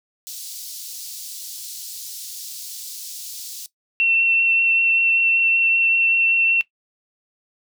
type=high-pass noise; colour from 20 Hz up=pink; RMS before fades=-34 dBFS; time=0.27-3.66 s; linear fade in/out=0 ms; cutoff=4300 Hz; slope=24 dB/octave
type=tone with vibrato; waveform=sine; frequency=2705 Hz; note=E7; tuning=44 cents sharp; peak=-15 dBFS; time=4-6.61 s; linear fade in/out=0 ms; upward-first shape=triangle; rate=5.2 Hz; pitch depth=12 cents each way
effects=noise-tail reverb RT60 0.1 s tail -17 dB re dry

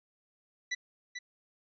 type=tone with echo; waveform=sawtooth; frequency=1975.5 Hz; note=B6; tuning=in tune; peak=-27 dBFS; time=0.71-0.75 s; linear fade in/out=10 ms; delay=440 ms; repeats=1; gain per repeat=-7 dB; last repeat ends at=1.19 s; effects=resampled to 16000 Hz

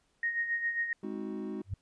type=tone with tremolo; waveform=sine; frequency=1864.7 Hz; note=A#6; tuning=in tune; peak=-27 dBFS; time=0.23-0.93 s; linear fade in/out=2 ms; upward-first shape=sine; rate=7.4 Hz; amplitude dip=60%
type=chord; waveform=triangle; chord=Ab dominant seventh; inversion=none; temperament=equal with one note detuned; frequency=207.7 / 261.6 / 315.1 / 370 Hz; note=Ab3 / C4 / Eb4 / Gb4; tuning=0 / 0 / +22 / 0 cents; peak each=-37 / -41 / -39 / -39 dBFS; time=1.03-1.62 s; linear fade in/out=5 ms
type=tone with exponential growth; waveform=sine; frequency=96.6 Hz; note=G2; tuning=25 cents flat; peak=-28 dBFS; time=1.64-1.74 s; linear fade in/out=5 ms; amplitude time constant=20 ms
effects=pink hiss -73 dBFS RMS until 1.81 s + resampled to 22050 Hz

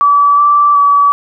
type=tone with pitch steps; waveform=sine; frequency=1150 / 1165 / 1144 Hz; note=D6 / D6 / D6; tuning=-37 / -14 / -46 cents; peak=-5 dBFS; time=0.01-1.12 s; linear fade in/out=0 ms; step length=370 ms; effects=none

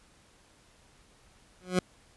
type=tone with exponential growth; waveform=20% pulse; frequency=182.2 Hz; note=F#3; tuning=26 cents flat; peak=-16 dBFS; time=1.61-1.79 s; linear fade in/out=0 ms; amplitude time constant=39 ms; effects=pink hiss -61 dBFS RMS until 2.16 s + resampled to 24000 Hz

